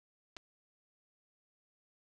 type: clicks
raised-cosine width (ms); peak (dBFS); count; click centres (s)
0.2; -29; 2; 0.366 / 0.369
effects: none